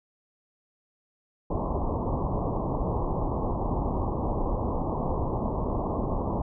pink low-pass noise, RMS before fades -28 dBFS, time 1.5-6.42 s, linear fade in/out 5 ms, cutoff 1100 Hz, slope 96 dB/octave, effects none

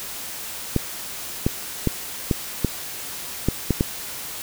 clicks, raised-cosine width 3 ms, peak -5 dBFS, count 8, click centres 0.763 / 1.465 / 1.873 / 2.312 / 2.647 / 3.486 / 3.707 / 3.809 s, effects white hiss -33 dBFS RMS until 4.42 s

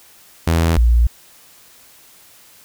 sawtooth / sine tone pair in turn, 82.6 / 58.54 Hz, E2 / A#1, +4 / +8 cents, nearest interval tritone, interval 596 cents, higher first, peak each -9 dBFS, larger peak neither, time 0.47-0.77 / 0.77-1.07 s, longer neither, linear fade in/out 5 ms, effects white hiss -47 dBFS RMS until 2.64 s

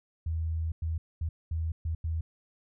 sine tone bursts at uneven times, 81 Hz, E2, 30 cents flat, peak -28 dBFS, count 6, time 0.26-0.72 / 0.82-0.98 / 1.21-1.29 / 1.51-1.72 / 1.85-1.95 / 2.04-2.21 s, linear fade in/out 5 ms, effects none

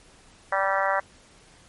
harmonic tone, 194.3 Hz, G3, 15 cents flat, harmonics 3 / 4 / 5 / 6 / 7 / 8 / 9 / 10, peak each -27 / -28 / -29 / -30 / -30 / -31 / -32 / -32 dBFS, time 0.52-1 s, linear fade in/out 5 ms, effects pink hiss -54 dBFS RMS until 1.68 s + MP3 48 kbps

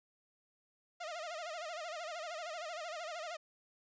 sawtooth tone with vibrato, 658 Hz, E5, 3 cents flat, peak -37 dBFS, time 1-3.37 s, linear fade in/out 10 ms, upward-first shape sine, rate 13 Hz, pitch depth 140 cents each way, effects resampled to 16000 Hz

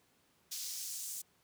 pink noise with high-pass filter sweep, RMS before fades -42 dBFS, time 0.51-1.22 s, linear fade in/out 10 ms, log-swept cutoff 4800 to 7600 Hz, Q 1.6, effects pink hiss -71 dBFS RMS until 1.43 s + high-pass 100 Hz 12 dB/octave

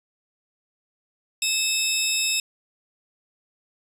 20% pulse tone pair together, 2617 / 3701 Hz, E7 / A#7, -13 / -13 cents, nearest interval tritone, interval 600 cents, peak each -19 dBFS, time 1.42-2.4 s, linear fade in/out 2 ms, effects resampled to 32000 Hz + 8-bit

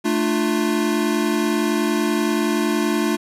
square chord, D minor, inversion second, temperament equal with one note detuned, 220 / 298.6 / 349.2 Hz, A3 / D4 / F4, 0 / +29 / 0 cents, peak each -23 dBFS, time 0.04-3.17 s, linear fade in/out 20 ms, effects resampled to 32000 Hz + 9-bit

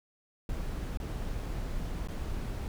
brown noise with dropouts, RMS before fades -35 dBFS, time 0.49-2.68 s, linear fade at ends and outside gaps 1 ms, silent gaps 0.973-1 / 2.074-2.085 s, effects none

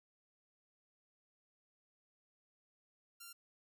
5% pulse tone, 1384 Hz, F6, 16 cents flat, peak -39 dBFS, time 3.2-3.33 s, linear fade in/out 10 ms, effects none

